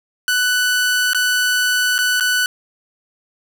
sawtooth tone with dropouts, 1490 Hz, F#6, 12 cents sharp, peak -11 dBFS, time 0.28-2.46 s, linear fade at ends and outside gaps 1 ms, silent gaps 1.133-1.147 / 1.981-1.988 / 2.199-2.207 s, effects none

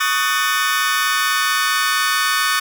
sawtooth chord, D# half-diminished seventh, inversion third, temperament just, 1120.1 / 1244.5 / 1493.4 / 1792.1 Hz, C#6 / D#6 / F#6 / A6, +18 / 0 / +16 / +31 cents, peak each -18 dBFS, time 0-2.6 s, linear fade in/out 10 ms, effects none

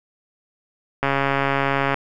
click train, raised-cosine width 0.5 ms, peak -5 dBFS, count 127, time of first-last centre 1.03-1.943 s, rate 138 Hz, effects none

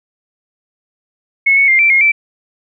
sine tone with pitch steps, 2190 / 2215 / 2106 / 2341 / 2147 / 2329 Hz, C#7 / C#7 / C7 / D7 / C7 / D7, -22 / -2 / +11 / -6 / +44 / -15 cents, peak -7 dBFS, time 1.46-2.12 s, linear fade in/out 10 ms, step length 110 ms, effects none

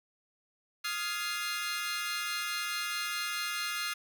20% pulse chord, F minor seventh, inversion third, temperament equal with one note detuned, 1244.5 / 1396.9 / 1684.4 / 2093 Hz, Eb6 / F6 / Ab6 / C7, 0 / 0 / +24 / 0 cents, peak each -34 / -32 / -35 / -33 dBFS, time 0.84-3.94 s, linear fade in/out 10 ms, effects none

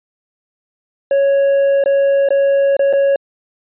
triangle tone with dropouts, 554.4 Hz, C#5, in tune, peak -8 dBFS, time 1.11-3.16 s, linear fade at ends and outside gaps 2 ms, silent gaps 1.839-1.859 / 2.288-2.305 / 2.767-2.793 / 2.928-2.934 s, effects resampled to 8000 Hz

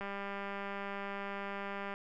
click train, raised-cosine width 0.5 ms, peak -26 dBFS, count 385, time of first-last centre 0.01-1.94 s, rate 199 Hz, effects none

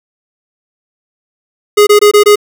square tone bursts, 415.3 Hz, G#4, in tune, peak -3 dBFS, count 5, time 1.77-2.358 s, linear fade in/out 10 ms, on 100 ms, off 22 ms, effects none

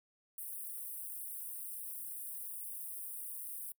white high-pass noise, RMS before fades -44 dBFS, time 0.38-3.72 s, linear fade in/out 2 ms, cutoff 8700 Hz, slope 96 dB/octave, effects noise-tail reverb RT60 0.1 s tail -26 dB re dry

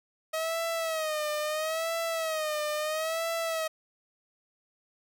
sawtooth tone with vibrato, 632 Hz, D#5, 27 cents sharp, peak -25 dBFS, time 0.33-3.68 s, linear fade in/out 10 ms, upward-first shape sine, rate 0.75 Hz, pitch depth 87 cents each way, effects none

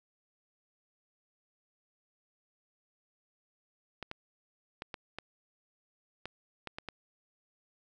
clicks, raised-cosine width 0.3 ms, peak -23 dBFS, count 9, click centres 4.027 / 4.114 / 4.821 / 4.942 / 5.186 / 6.256 / 6.673 / 6.785 / 6.887 s, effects none

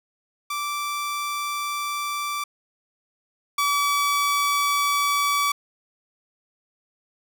sawtooth tone pair in turn, 1168 / 1146.6 Hz, D6 / D6, -10 / -42 cents, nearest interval unison, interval 32 cents, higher first, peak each -22 / -16 dBFS, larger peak second, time 0.5-2.44 / 3.58-5.52 s, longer neither, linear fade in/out 5 ms, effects none

